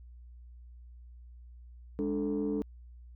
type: tone cluster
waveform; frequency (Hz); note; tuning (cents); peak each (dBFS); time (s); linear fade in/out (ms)
sine; 205.6 / 292 / 439; G#3 / D4 / A4; -17 / -10 / -4; -33 / -31 / -33; 1.99-2.62; 0
effects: tanh soft clip ceiling -24 dBFS + added 60 Hz sine -48 dBFS peak until 3.15 s